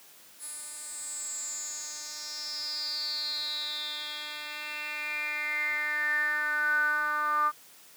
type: tone with band-pass filter sweep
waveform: 10% pulse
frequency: 299.6 Hz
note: D4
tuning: 35 cents sharp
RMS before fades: -32 dBFS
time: 0.39-7.52 s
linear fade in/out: 50 ms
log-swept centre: 10000 to 1200 Hz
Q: 9.8
effects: white hiss -54 dBFS RMS until 7.96 s + high-pass 150 Hz 12 dB/octave